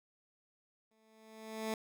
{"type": "tone with exponential growth", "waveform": "15% pulse", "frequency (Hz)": 220, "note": "A3", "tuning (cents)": 0, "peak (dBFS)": -27, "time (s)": [0.91, 1.74], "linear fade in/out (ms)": 2, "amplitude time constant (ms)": 180, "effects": []}